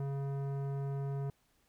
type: tone with tanh clipping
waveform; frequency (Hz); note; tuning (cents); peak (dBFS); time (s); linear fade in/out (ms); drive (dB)
sine; 138.6; C#3; 0; -36; 0-1.3; 2; 15
effects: pink hiss -73 dBFS RMS until 1.68 s